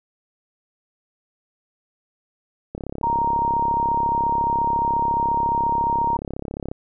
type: click train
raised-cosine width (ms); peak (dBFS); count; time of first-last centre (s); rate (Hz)
2; -16; 137; 2.75-6.715; 34.3
type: tone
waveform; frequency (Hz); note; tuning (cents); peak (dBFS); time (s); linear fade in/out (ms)
sine; 932.3; A#5; 0; -18; 3.03-6.17; 5
effects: none